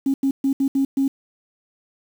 sine tone bursts at uneven times, 272 Hz, C#4, 33 cents flat, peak -15 dBFS, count 6, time 0.06-0.14 / 0.23-0.31 / 0.44-0.53 / 0.6-0.68 / 0.75-0.85 / 0.97-1.08 s, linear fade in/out 5 ms, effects tanh soft clip ceiling -11 dBFS + 7-bit

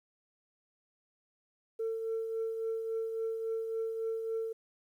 sine tone with tremolo, 450 Hz, A4, 39 cents sharp, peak -29 dBFS, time 1.79-4.53 s, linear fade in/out 10 ms, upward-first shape triangle, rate 3.6 Hz, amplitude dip 50%, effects tanh soft clip ceiling -28 dBFS + 11-bit

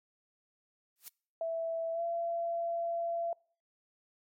blue noise with exponential growth, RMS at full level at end -41 dBFS, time 0.96-1.08 s, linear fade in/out 0 ms, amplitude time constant 24 ms
sine tone with pitch glide, 659.3 to 678.2 Hz, E5 to E5, 0 to +49 cents, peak -31 dBFS, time 1.41-3.33 s, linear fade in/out 2 ms, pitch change +49 cents, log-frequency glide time 1.93-2.01 s
effects noise-tail reverb RT60 0.5 s tail -26 dB re dry + MP3 64 kbps

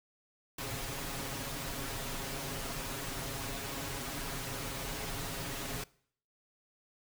pink noise with comb filter, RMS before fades -39 dBFS, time 0.58-5.84 s, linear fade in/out 5 ms, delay 7.3 ms, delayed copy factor +0.75, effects noise-tail reverb RT60 0.6 s tail -22 dB re dry

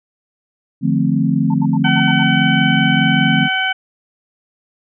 sine chord, D minor seventh, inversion none, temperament equal with one note detuned, 149.74 / 174.61 / 220 / 261.6 Hz, D3 / F3 / A3 / C4, +34 / 0 / 0 / 0 cents, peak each -18 dBFS, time 0.81-3.49 s, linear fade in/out 50 ms
sine tone bursts, 890 Hz, A5, 20 cents sharp, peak -24 dBFS, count 7, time 1.5-2.232 s, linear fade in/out 5 ms, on 42 ms, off 73 ms
harmonic tone, 758 Hz, F#5, 42 cents sharp, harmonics 1 / 2 / 3 / 4, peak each -22 / -18 / -22 / -21 dBFS, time 1.84-3.73 s, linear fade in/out 10 ms
effects none

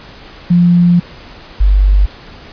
sine tone pair in turn, 174.61 / 48.88 Hz, F3 / G1, 0 / -4 cents, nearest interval octave + minor seventh, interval 2204 cents, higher first, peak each -5 dBFS, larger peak neither, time 0.5-1 / 1.6-2.06 s, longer first, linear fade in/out 10 ms, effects pink hiss -35 dBFS RMS until 2.52 s + resampled to 11025 Hz

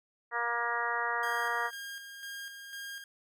harmonic tone, 236.4 Hz, A#3, 24 cents sharp, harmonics 2 / 3 / 4 / 5 / 6 / 7 / 8, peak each -41 / -39 / -36 / -36 / -37 / -37 / -36 dBFS, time 0.31-1.71 s, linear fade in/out 50 ms
sawtooth tone with tremolo, 1616 Hz, G#6, 48 cents flat, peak -36 dBFS, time 1.23-3.04 s, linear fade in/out 2 ms, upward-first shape square, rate 2 Hz, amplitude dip 45%
effects none

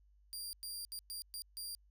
20% pulse tone bursts at uneven times, 4771 Hz, D8, 26 cents sharp, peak -36 dBFS, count 6, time 0.33-0.53 / 0.63-0.85 / 0.92-0.99 / 1.1-1.22 / 1.34-1.42 / 1.57-1.75 s, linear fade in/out 0 ms, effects added 50 Hz sine -64 dBFS peak until 1.9 s

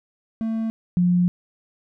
triangle / sine tone pair in turn, 223.7 / 177.55 Hz, A3 / F3, +29 / +29 cents, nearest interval major third, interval 400 cents, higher first, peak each -20 / -15 dBFS, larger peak second, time 0.41-0.7 / 0.97-1.28 s, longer second, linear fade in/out 0 ms, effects none

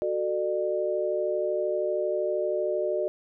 sine tone cluster, 371.1 / 443.9 / 601 Hz, F#4 / A4 / D5, +5 / +15 / +40 cents, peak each -29 / -32 / -27 dBFS, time 0.02-3.08 s, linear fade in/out 0 ms, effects none

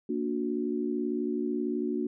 sine chord, Bb augmented, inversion none, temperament just, 233.1 / 291.4 / 364.2 Hz, Bb3 / D4 / F#4, 0 / -13 / -27 cents, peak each -32 dBFS, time 0.09-2.07 s, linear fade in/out 5 ms, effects none

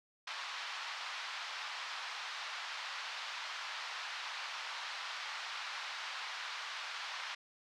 pink band-pass noise, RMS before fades -43 dBFS, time 0.27-7.35 s, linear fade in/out 5 ms, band 930 to 4900 Hz, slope 24 dB/octave, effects none

